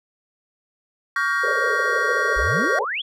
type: chord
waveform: triangle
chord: G half-diminished seventh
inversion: second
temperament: just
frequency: 1128.9 / 1411.2 / 1568 / 1881.6 Hz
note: Db6 / F6 / G6 / Bb6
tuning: +31 / +18 / 0 / +16 cents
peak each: -23 dBFS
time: 1.16-2.79 s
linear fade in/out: 2 ms
type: band-pass noise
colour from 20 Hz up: pink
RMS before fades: -27 dBFS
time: 1.43-2.85 s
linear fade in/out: 10 ms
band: 410 to 590 Hz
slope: 96 dB/octave
type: exponential sweep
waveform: sine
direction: up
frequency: 42.37 to 3520 Hz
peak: -23 dBFS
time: 2.36-3.02 s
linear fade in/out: 10 ms
effects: none